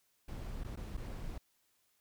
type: noise with dropouts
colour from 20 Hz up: brown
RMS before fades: -42 dBFS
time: 0.28-1.38 s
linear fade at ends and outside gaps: 5 ms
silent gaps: 0.637-0.645 / 0.759-0.771 / 0.969-0.974 s
effects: white hiss -75 dBFS RMS until 2 s